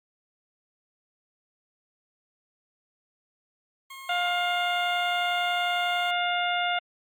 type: tone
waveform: 20% pulse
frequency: 1076 Hz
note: C6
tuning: 48 cents sharp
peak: -35 dBFS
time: 3.9-6.11 s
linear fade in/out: 5 ms
type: harmonic tone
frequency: 707 Hz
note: F5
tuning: 21 cents sharp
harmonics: 1 / 2 / 3 / 4 / 5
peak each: -27 / -30 / -32 / -33 / -34 dBFS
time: 4.09-6.79 s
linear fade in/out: 5 ms
effects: Opus 32 kbps